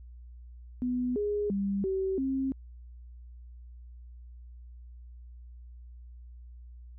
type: tone with pitch steps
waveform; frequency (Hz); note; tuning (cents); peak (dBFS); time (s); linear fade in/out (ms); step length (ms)
sine; 248.9 / 413.6 / 198.1 / 382.5 / 267.2; B3 / G#4 / G3 / G4 / C4; +14 / -7 / +18 / -42 / +36; -27; 0.82-2.52; 0; 340
effects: added 60 Hz sine -45 dBFS peak until 6.98 s